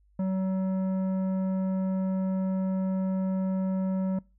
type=tone with tanh clipping; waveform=triangle; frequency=189 Hz; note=F#3; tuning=37 cents sharp; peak=-27 dBFS; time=0.19-4.19 s; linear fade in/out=5 ms; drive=15 dB; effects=noise-tail reverb RT60 0.3 s tail -25 dB re dry + added 50 Hz sine -60 dBFS peak until 4.38 s